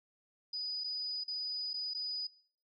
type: tone with dropouts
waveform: sine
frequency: 4961 Hz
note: D#8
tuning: 6 cents flat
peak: -36 dBFS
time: 0.53-2.27 s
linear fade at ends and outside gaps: 5 ms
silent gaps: 0.838-0.842 / 1.238-1.279 / 1.733-1.74 / 1.937-1.947 s
effects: noise-tail reverb RT60 0.5 s tail -20 dB re dry